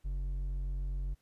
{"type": "tone with hard clipping", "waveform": "sine", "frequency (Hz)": 46.25, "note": "F#1", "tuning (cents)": 0, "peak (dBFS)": -34, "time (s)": [0.04, 1.15], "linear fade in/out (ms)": 20, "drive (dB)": 5, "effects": ["pink hiss -75 dBFS RMS until 1.21 s", "resampled to 32000 Hz"]}